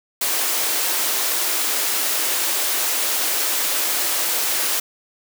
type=high-pass noise; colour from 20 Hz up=white; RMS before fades=-21 dBFS; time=0.21-4.8 s; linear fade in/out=5 ms; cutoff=300 Hz; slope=24 dB/octave; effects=none